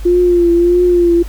sine tone with vibrato, 349.2 Hz, F4, in tune, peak -7 dBFS, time 0.05-1.23 s, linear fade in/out 10 ms, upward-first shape triangle, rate 1.6 Hz, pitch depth 46 cents each way, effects added 50 Hz sine -22 dBFS peak until 1.28 s + pink hiss -39 dBFS RMS until 1.28 s

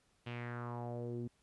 sawtooth tone with low-pass filter sweep, 120 Hz, B2, 49 cents flat, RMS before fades -42 dBFS, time 0.26-1.28 s, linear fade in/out 10 ms, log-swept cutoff 3000 to 280 Hz, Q 3.4, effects pink hiss -74 dBFS RMS until 1.42 s + resampled to 24000 Hz

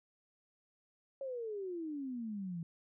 sine exponential sweep, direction down, 554.4 to 162.5 Hz, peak -38 dBFS, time 1.21-2.63 s, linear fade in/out 2 ms, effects none

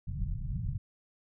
pink low-pass noise, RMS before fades -34 dBFS, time 0.07-0.78 s, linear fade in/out 10 ms, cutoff 170 Hz, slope 48 dB/octave, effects none

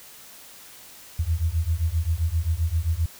sine beating tone pair, 78.4 / 86 Hz, D#2 / F2, +14 / -26 cents, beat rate 7.6 Hz, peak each -24 dBFS, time 1.19-3.06 s, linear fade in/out 5 ms, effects white hiss -46 dBFS RMS until 3.19 s

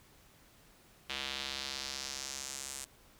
square tone with band-pass filter sweep, 67.7 Hz, C#2, 40 cents flat, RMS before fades -41 dBFS, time 1.09-2.85 s, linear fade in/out 10 ms, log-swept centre 3200 to 8300 Hz, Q 2, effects pink hiss -62 dBFS RMS until 3.19 s

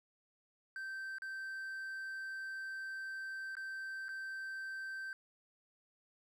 triangle tone with dropouts, 1557 Hz, G6, 12 cents flat, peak -39 dBFS, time 0.76-5.13 s, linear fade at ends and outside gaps 1 ms, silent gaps 1.184-1.22 / 3.553-3.568 / 4.084-4.09 s, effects none

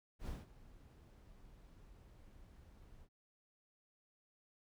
brown noise with ADSR envelope, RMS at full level -42 dBFS, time 0.19-3.09 s, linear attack 84 ms, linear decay 180 ms, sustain -18 dB, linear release 65 ms, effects none

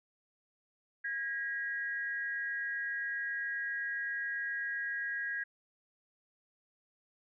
sine tone pair together, 1638 / 1910.5 Hz, G#6 / A#6, -24 / +42 cents, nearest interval minor third, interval 266 cents, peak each -35 / -39 dBFS, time 1.04-5.44 s, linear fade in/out 10 ms, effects none

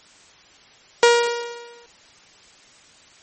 sawtooth tone with exponential decay, 473.9 Hz, A#4, 28 cents sharp, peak -5 dBFS, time 1.03-1.86 s, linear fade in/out 1 ms, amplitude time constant 180 ms, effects white hiss -50 dBFS RMS until 3.22 s + MP3 32 kbps

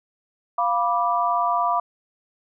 sine chord, B diminished, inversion second, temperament equal with one note detuned, 698.5 / 981.5 / 1174.7 Hz, F5 / B5 / D6, 0 / -11 / 0 cents, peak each -23 dBFS, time 0.58-1.8 s, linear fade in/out 5 ms, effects none

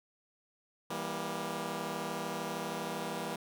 10% pulse chord, E diminished, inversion none, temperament just, 164.81 / 197.78 / 237.3 Hz, E3 / G3 / Bb3, 0 / +16 / +31 cents, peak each -32 dBFS, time 0.9-3.36 s, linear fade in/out 5 ms, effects none

